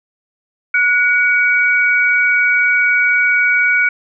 sine tone pair together, 1463 / 2261 Hz, F#6 / C#7, -20 / +34 cents, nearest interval minor sixth, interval 754 cents, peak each -13 dBFS, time 0.74-3.89 s, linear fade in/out 5 ms, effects none

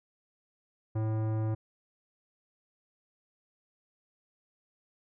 sine tone with tanh clipping, 109.6 Hz, A2, 6 cents flat, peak -30 dBFS, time 0.95-1.55 s, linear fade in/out 10 ms, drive 17 dB, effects none

